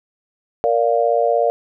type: chord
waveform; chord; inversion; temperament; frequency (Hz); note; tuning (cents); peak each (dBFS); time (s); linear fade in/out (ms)
sine; Bb major; none; just; 466.2 / 582.7 / 699.2; Bb4 / D5 / F5; 0 / -14 / +2; -18; 0.64-1.5; 0
effects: none